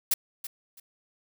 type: noise with echo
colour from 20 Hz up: blue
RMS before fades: -23 dBFS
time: 0.11-0.14 s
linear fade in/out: 5 ms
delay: 330 ms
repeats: 2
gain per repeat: -13 dB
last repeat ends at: 0.8 s
effects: none